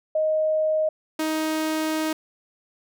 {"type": "tone pair in turn", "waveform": ["sine", "sawtooth"], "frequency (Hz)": [624, 313.8], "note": ["D#5", "D#4"], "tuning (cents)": [5, 15], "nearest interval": "octave", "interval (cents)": 1190, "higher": "first", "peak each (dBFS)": -19, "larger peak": "neither", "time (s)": [[0.15, 0.89], [1.19, 2.13]], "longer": "second", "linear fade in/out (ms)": 5, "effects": []}